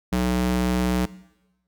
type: tone with high-pass filter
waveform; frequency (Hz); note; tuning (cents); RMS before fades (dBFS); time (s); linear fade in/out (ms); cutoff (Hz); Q
square; 61.74; B1; 0; -22; 0.12-1.06; 10; 130; 2.3
effects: noise-tail reverb RT60 1.0 s tail -19 dB re dry